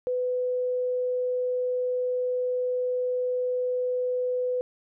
sine tone, 500 Hz, B4, 21 cents sharp, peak -24 dBFS, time 0.07-4.61 s, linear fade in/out 0 ms, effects none

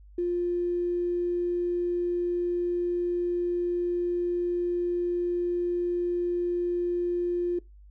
triangle tone with tanh clipping, 350.7 Hz, F4, 7 cents sharp, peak -24 dBFS, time 0.18-7.59 s, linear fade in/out 5 ms, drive 3 dB, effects noise-tail reverb RT60 0.2 s tail -21 dB re dry + added 50 Hz sine -48 dBFS peak until 7.9 s

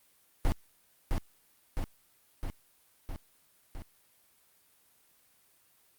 brown noise with echo, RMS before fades -25 dBFS, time 0.45-0.52 s, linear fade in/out 0 ms, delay 660 ms, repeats 5, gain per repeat -3 dB, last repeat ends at 3.82 s, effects white hiss -66 dBFS RMS until 5.98 s + Opus 32 kbps

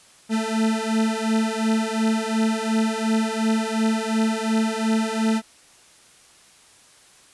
40% pulse beating tone pair, 220 / 222.8 Hz, A3 / A3, 0 / +22 cents, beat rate 2.8 Hz, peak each -22 dBFS, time 0.29-5.42 s, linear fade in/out 50 ms, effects white hiss -52 dBFS RMS until 7.33 s + resampled to 24000 Hz

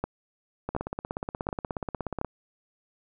two click trains, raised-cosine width 1 ms, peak -17 / -14 dBFS, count 27 / 4, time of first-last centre 0.69-2.247 / 0.04-2.214 s, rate 16.7 / 1.38 Hz, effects none

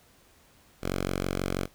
5% pulse tone, 46.18 Hz, F#1, 3 cents flat, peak -17 dBFS, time 0.81-1.68 s, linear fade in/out 50 ms, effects pink hiss -60 dBFS RMS until 1.74 s

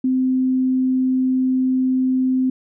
sine tone, 258.4 Hz, C4, 21 cents flat, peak -15 dBFS, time 0.04-2.5 s, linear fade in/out 5 ms, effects none

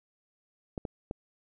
clicks, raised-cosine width 2 ms, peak -21 dBFS, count 3, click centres 0.778 / 0.852 / 1.111 s, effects none

